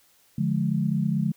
sine chord, D diminished, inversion none, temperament just, 146.83 / 176.2 / 211.4 Hz, D3 / F3 / Ab3, 0 / +16 / +31 cents, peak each -26 dBFS, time 0.38-1.32 s, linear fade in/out 5 ms, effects white hiss -61 dBFS RMS until 1.36 s

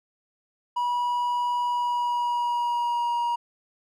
triangle tone with pitch glide, 971 to 951 Hz, B5 to A#5, -30 to +34 cents, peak -21 dBFS, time 0.76-3.36 s, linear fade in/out 10 ms, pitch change -36 cents, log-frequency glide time 1.66-3.13 s, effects none

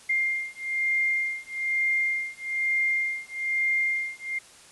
sine beating tone pair, 2110 / 2111.1 Hz, C7 / C7, +14 / +15 cents, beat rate 1.1 Hz, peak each -27 dBFS, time 0.09-4.39 s, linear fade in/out 10 ms, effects white hiss -51 dBFS RMS until 4.71 s + resampled to 24000 Hz

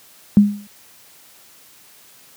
sine tone with exponential decay, 204.9 Hz, G#3, 23 cents flat, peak -3 dBFS, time 0.37-0.67 s, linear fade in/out 0 ms, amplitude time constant 65 ms, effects white hiss -48 dBFS RMS until 2.36 s + high-pass 80 Hz 12 dB/octave

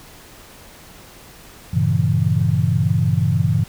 sine chord, G diminished seventh, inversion none, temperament equal, 98 / 116.54 / 138.59 / 164.81 Hz, G2 / Bb2 / Db3 / Fb3, 0 / 0 / 0 / 0 cents, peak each -20 dBFS, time 1.73-3.64 s, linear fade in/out 10 ms, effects pink hiss -43 dBFS RMS until 3.68 s

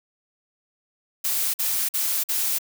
blue noise bursts, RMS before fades -24 dBFS, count 4, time 1.24-2.587 s, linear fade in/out 10 ms, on 300 ms, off 49 ms, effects none

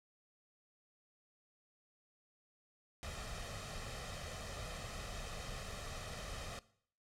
pink noise with comb filter, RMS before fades -45 dBFS, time 3.03-6.59 s, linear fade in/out 0 ms, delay 1.6 ms, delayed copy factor +0.65, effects noise-tail reverb RT60 0.6 s tail -19 dB re dry + low-pass 8000 Hz 12 dB/octave

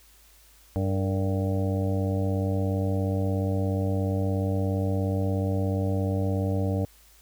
harmonic tone with a mistuned harmonic, 97 Hz, G2, 18 cents flat, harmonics 1 / 2 / 3 / 5 / 6 / 7 / 8, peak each -25 / -31 / -32 / -34 / -35 / -41 / -42 dBFS, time 0.76-6.85 s, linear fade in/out 0 ms, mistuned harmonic 5, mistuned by -71 cents, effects added 53 Hz sine -57 dBFS peak until 7.21 s + white hiss -57 dBFS RMS until 7.21 s

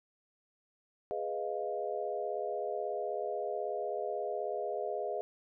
sine chord, F half-diminished seventh, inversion first, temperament equal, 415.3 / 493.9 / 622.3 / 698.5 Hz, Ab4 / Cb5 / Eb5 / F5, 0 / 0 / 0 / 0 cents, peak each -38 / -40 / -38 / -39 dBFS, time 1.11-5.21 s, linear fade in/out 0 ms, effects none

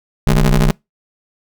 30% pulse ring-modulated tone, 62.8 Hz, B1, 30 cents sharp, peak -4 dBFS, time 0.27-0.71 s, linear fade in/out 0 ms, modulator 88 Hz, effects noise-tail reverb RT60 0.2 s tail -25 dB re dry

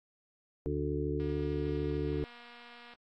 harmonic tone, 73.42 Hz, D2, in tune, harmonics 1 / 2 / 4 / 5 / 6, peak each -37 / -37 / -37 / -37 / -37 dBFS, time 0.66-2.24 s, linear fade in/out 0 ms
click train, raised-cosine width 0.3 ms, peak -38 dBFS, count 416, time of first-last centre 1.2-2.936 s, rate 239 Hz
effects AAC 48 kbps

